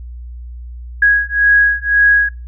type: beating tone pair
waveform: sine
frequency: 1655 / 1656.9 Hz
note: G#6 / G#6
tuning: -6 / -5 cents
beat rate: 1.9 Hz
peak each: -12 dBFS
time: 1.02-2.29 s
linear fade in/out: 5 ms
effects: noise-tail reverb RT60 0.3 s tail -23 dB re dry + added 60 Hz sine -27 dBFS peak until 2.47 s